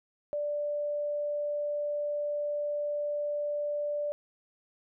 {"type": "tone", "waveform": "sine", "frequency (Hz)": 587.3, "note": "D5", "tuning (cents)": 0, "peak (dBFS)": -29, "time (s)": [0.33, 4.12], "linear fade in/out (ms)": 0, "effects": []}